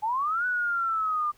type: linear two-way sweep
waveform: sine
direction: up then down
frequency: 830.6 to 1492 to 1190 Hz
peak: -24 dBFS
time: 0.02-1.32 s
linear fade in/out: 20 ms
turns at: 0.46 s
effects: pink hiss -61 dBFS RMS until 1.37 s